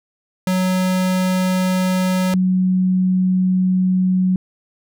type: tone pair in turn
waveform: square / sine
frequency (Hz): 185 / 185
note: F#3 / F#3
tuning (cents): 0 / 0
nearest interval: unison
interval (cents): 0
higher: neither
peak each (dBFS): -16 / -13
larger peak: second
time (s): 0.47-2.34 / 2.34-4.36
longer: second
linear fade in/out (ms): 2
effects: none